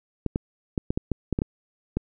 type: clicks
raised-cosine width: 3 ms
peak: -11 dBFS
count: 10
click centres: 0.263 / 0.359 / 0.778 / 0.905 / 0.975 / 1.117 / 1.327 / 1.389 / 1.419 / 1.97 s
effects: none